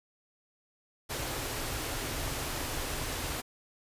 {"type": "band-stop noise", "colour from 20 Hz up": "pink", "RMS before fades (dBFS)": -35, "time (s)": [1.09, 3.42], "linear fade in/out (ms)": 20, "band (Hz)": [160, 230], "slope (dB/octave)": 96, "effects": ["resampled to 32000 Hz"]}